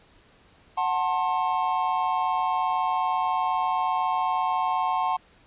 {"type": "chord", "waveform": "triangle", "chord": "F# diminished", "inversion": "none", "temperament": "just", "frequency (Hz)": [740, 888, 1065.6], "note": ["F#5", "A5", "C6"], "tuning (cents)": [0, 16, 31], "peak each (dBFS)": -25, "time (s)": [0.77, 5.17], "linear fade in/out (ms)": 10, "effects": ["pink hiss -57 dBFS RMS until 5.46 s", "resampled to 8000 Hz"]}